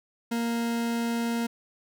40% pulse tone, 233.1 Hz, A#3, in tune, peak -25 dBFS, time 0.31-1.47 s, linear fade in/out 10 ms, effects none

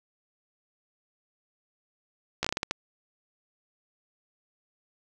slowing click train, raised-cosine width 0.2 ms, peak -10 dBFS, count 8, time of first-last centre 2.43-2.71 s, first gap 15 ms, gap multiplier 1.32, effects none

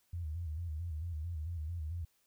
sine tone with vibrato, 81.4 Hz, E2, 21 cents flat, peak -36 dBFS, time 0.13-2.05 s, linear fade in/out 5 ms, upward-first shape square, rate 4.5 Hz, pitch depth 100 cents each way, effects white hiss -74 dBFS RMS until 2.26 s

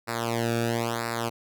sawtooth tone with flanger, 116.54 Hz, A#2, in tune, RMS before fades -28 dBFS, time 0.07-1.3 s, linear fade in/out 20 ms, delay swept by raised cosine 0.31 to 0.99 ms, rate 1 Hz, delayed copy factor -1, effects none

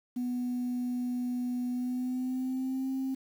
sine tone with pitch glide, 246.9 to 264.6 Hz, B3 to C4, 0 to +20 cents, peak -28 dBFS, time 0.16-3.15 s, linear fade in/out 10 ms, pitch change +120 cents, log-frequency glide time 1.7-2.89 s, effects tanh soft clip ceiling -27 dBFS + 9-bit

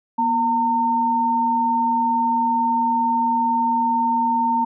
sine tone pair together, 240.9 / 911.1 Hz, B3 / A#5, -43 / -40 cents, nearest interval octave + major seventh, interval 2303 cents, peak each -24 / -17 dBFS, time 0.18-4.65 s, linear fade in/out 10 ms, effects none

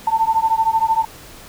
sine beating tone pair, 888 / 901 Hz, A5 / A5, +16 / +41 cents, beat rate 13 Hz, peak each -17 dBFS, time 0.07-1.05 s, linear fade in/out 5 ms, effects pink hiss -40 dBFS RMS until 1.48 s

